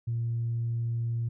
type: tone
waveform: sine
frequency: 116.6 Hz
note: A#2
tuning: 1 cent sharp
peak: -26 dBFS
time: 0.07-1.29 s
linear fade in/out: 10 ms
effects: tanh soft clip ceiling -23 dBFS